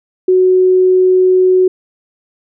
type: tone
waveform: sine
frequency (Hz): 370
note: F#4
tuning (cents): 0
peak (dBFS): -6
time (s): 0.28-1.68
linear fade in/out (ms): 5
effects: none